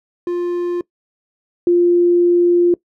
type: tone pair in turn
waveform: triangle / sine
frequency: 350.9 / 349.3 Hz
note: F4 / F4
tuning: +8 / 0 cents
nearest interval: unison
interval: 8 cents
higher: first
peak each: -15 / -9 dBFS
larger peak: second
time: 0.27-0.81 / 1.67-2.74 s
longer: second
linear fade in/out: 2 ms
effects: noise-tail reverb RT60 0.1 s tail -21 dB re dry